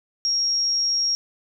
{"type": "tone", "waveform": "sine", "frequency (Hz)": 5588, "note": "F8", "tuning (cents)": 0, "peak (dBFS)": -19, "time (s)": [0.25, 1.15], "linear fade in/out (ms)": 0, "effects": []}